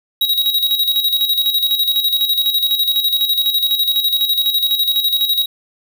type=tone with tremolo; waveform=square; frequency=3824 Hz; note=A#7; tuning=43 cents sharp; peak=-12 dBFS; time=0.21-5.46 s; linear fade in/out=5 ms; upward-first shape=square; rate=12 Hz; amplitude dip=55%; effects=none